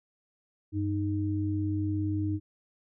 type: tone pair together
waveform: sine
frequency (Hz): 97.28 / 309.1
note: G2 / D#4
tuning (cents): -13 / -11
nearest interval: octave + minor sixth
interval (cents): 2002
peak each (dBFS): -29 / -30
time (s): 0.72-2.4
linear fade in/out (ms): 50
effects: none